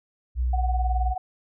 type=tone with pitch glide; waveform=sine; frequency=61.74 to 59.91 Hz; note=B1 to A#1; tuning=0 to +48 cents; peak=-21 dBFS; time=0.35-1.15 s; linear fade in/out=50 ms; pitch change=-52 cents; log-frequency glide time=0.47-0.91 s
type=tone with tremolo; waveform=sine; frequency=742 Hz; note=F#5; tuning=5 cents sharp; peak=-24 dBFS; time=0.53-1.18 s; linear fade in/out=5 ms; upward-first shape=sine; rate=19 Hz; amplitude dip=80%
effects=none